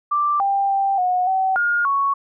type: tone with pitch steps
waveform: sine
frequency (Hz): 1176 / 792 / 786 / 728 / 761 / 1422 / 1111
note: D6 / G5 / G5 / F#5 / F#5 / F6 / C#6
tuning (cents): +2 / +18 / +4 / -28 / +48 / +31 / +4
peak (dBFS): -16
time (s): 0.11-2.14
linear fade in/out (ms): 10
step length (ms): 290
effects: none